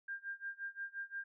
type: tone with tremolo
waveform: sine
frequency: 1598 Hz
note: G6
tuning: 33 cents sharp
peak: -38 dBFS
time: 0.08-1.24 s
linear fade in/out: 5 ms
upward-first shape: sine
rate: 5.7 Hz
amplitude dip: 95%
effects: none